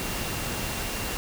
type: tone in noise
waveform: sine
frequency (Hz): 2761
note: F7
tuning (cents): -20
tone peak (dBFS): -42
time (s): 0-1.17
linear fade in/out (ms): 0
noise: pink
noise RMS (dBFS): -31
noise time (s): 0-1.17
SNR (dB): -14
effects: none